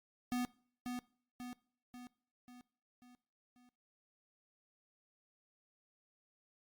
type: tone with echo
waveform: square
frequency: 246.9 Hz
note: B3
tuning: in tune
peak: -35 dBFS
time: 0.32-0.45 s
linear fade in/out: 0 ms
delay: 540 ms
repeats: 6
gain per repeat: -5 dB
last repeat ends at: 3.69 s
effects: noise-tail reverb RT60 0.5 s tail -22 dB re dry + Opus 48 kbps